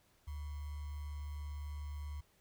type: tone with sample-and-hold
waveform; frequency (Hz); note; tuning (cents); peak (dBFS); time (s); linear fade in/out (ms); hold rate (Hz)
sine; 73.5; D2; +2; -40; 0.27-2.21; 10; 1050
effects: pink hiss -71 dBFS RMS until 2.4 s